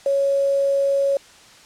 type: tone with quantisation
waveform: sine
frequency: 554.4 Hz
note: C#5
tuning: in tune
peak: -16 dBFS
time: 0.06-1.17 s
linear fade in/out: 2 ms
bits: 6
effects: white hiss -47 dBFS RMS until 1.65 s + low-pass 7000 Hz 12 dB/octave